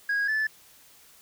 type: tone pair in turn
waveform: sine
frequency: 1645 / 1742.8 Hz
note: G#6 / A6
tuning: -17 / -17 cents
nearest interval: minor second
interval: 100 cents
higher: second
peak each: -21 dBFS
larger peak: neither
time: 0.09-0.28 / 0.28-0.47 s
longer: neither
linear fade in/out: 5 ms
effects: tanh soft clip ceiling -22 dBFS + white hiss -55 dBFS RMS until 1.21 s